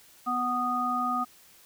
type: harmonic tone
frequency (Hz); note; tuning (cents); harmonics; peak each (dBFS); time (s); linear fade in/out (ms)
247.3; B3; +3; 1 / 3 / 5; -33 / -32 / -27; 0.26-1.25; 20
effects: white hiss -56 dBFS RMS until 1.65 s